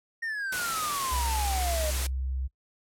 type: exponential sweep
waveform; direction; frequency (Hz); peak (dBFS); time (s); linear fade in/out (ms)
triangle; down; 1864.7 to 600; -28; 0.22-1.91; 10
type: noise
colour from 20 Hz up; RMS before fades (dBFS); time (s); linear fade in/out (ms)
white; -32; 0.52-2.07; 5
type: tone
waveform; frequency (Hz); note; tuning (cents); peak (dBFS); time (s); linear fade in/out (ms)
sine; 65.41; C2; 0; -28; 1.11-2.48; 20
effects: noise-tail reverb RT60 0.1 s tail -21 dB re dry + low-pass 12000 Hz 12 dB/octave